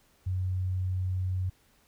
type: tone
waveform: sine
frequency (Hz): 92.5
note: F#2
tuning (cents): 0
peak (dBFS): -27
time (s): 0.26-1.5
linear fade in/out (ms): 10
effects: pink hiss -65 dBFS RMS until 1.87 s